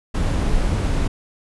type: noise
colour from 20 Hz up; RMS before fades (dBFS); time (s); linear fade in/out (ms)
brown; -19; 0.14-1.08; 10
effects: resampled to 24000 Hz